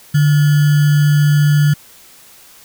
sine tone with sample-and-hold, 147.6 Hz, D3, 9 cents sharp, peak -8 dBFS, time 0.14-1.74 s, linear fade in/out 10 ms, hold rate 1575 Hz, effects white hiss -43 dBFS RMS until 2.64 s

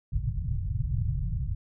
white low-pass noise, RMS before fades -29 dBFS, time 0.12-1.55 s, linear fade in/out 5 ms, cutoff 140 Hz, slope 48 dB/octave, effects none

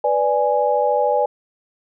sine chord, G# diminished, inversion first, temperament equal, 493.9 / 587.3 / 830.6 Hz, B4 / D5 / G#5, 0 / 0 / 0 cents, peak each -20 / -19 / -19 dBFS, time 0.04-1.26 s, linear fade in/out 5 ms, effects none

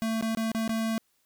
square tone with dropouts, 223.7 Hz, A3, 29 cents sharp, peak -27 dBFS, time 0.02-0.98 s, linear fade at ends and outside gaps 0 ms, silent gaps 0.211-0.225 / 0.349-0.372 / 0.517-0.548 / 0.678-0.693 s, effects white hiss -71 dBFS RMS until 1.25 s

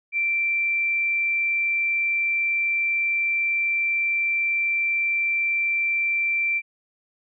sine tone, 2349 Hz, D7, in tune, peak -20 dBFS, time 0.12-6.62 s, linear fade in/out 50 ms, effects none

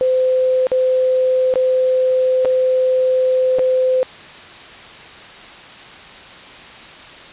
sine tone with dropouts, 514 Hz, C5, 31 cents flat, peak -12 dBFS, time 0.01-4.03 s, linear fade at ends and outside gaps 0 ms, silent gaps 0.669-0.717 / 1.539-1.557 / 2.449-2.455 / 3.586-3.593 s, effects white hiss -37 dBFS RMS until 7.32 s + resampled to 8000 Hz

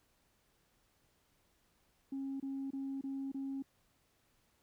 sine tone bursts, 271.7 Hz, C#4, 35 cents flat, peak -36 dBFS, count 5, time 2.12-3.624 s, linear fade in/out 5 ms, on 280 ms, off 26 ms, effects tanh soft clip ceiling -34 dBFS + pink hiss -74 dBFS RMS until 4.62 s

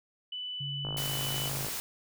sine tone, 2987 Hz, F#7, 16 cents sharp, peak -35 dBFS, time 0.32-1.49 s, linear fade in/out 5 ms
sine tone with pitch glide, 140 to 136.17 Hz, C#3 to C#3, +18 to -31 cents, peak -36 dBFS, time 0.6-1.66 s, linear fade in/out 10 ms, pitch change -49 cents, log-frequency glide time 0.96-1.16 s
click train, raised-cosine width 1 ms, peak -26 dBFS, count 45, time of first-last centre 0.85-1.685 s, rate 52.7 Hz
white noise, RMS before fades -36 dBFS, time 0.97-1.8 s, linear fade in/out 0 ms
effects none

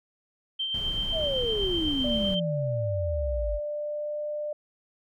sine tone with tremolo, 3132 Hz, G7, 2 cents flat, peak -26 dBFS, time 0.59-2.4 s, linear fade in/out 10 ms, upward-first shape sine, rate 7.9 Hz, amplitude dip 35%
brown noise, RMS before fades -35 dBFS, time 0.74-2.35 s, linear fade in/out 5 ms
sine exponential sweep, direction down, 675 to 48.04 Hz, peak -27 dBFS, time 1.12-3.6 s, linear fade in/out 50 ms
sine tone with pitch glide, 590 to 596.9 Hz, D5 to D5, +8 to +28 cents, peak -29 dBFS, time 2.04-4.53 s, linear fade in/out 5 ms, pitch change +20 cents, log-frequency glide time 3.18-4.25 s
effects none

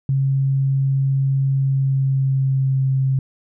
sine tone with pitch glide, 135.8 to 133.47 Hz, C#3 to C3, -35 to +35 cents, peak -15 dBFS, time 0.09-3.19 s, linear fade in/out 2 ms, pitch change -30 cents, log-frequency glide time 1.53-2.87 s, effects none

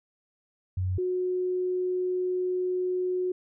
sine tone pair in turn, 92.5 / 365.2 Hz, F#2 / F#4, 0 / -23 cents, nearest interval 2 octaves, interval 2377 cents, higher second, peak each -25 dBFS, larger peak neither, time 0.77-0.98 / 0.98-3.32 s, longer second, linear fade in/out 5 ms, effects none

